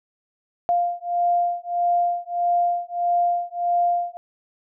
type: beating tone pair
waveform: sine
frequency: 698.5 / 700.1 Hz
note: F5 / F5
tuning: 0 / +4 cents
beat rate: 1.6 Hz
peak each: -22 dBFS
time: 0.69-4.17 s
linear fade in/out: 0 ms
effects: none